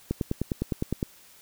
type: click train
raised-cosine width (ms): 3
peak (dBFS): -13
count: 10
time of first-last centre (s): 0.11-1.028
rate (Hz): 9.8
effects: white hiss -54 dBFS RMS until 1.41 s